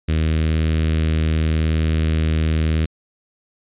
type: tone with notch filter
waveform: sawtooth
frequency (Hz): 79.1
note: D#2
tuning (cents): +29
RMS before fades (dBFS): -18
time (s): 0.08-2.86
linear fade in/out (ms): 10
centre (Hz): 870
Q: 0.53
effects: resampled to 8000 Hz